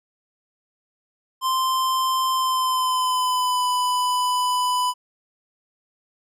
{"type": "tone with pitch glide", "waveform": "square", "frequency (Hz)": [1042, 996.7], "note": ["C6", "B5"], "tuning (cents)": [-7, 16], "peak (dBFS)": -20, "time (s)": [1.41, 4.94], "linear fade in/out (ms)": 50, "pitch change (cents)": -77, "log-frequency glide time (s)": [2.33, 3.65], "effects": ["resampled to 32000 Hz"]}